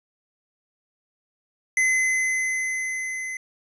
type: tone with level ramp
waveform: square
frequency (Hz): 2043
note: C7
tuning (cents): -42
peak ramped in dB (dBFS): -18 to -30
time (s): 1.77-3.37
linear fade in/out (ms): 2
effects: resampled to 24000 Hz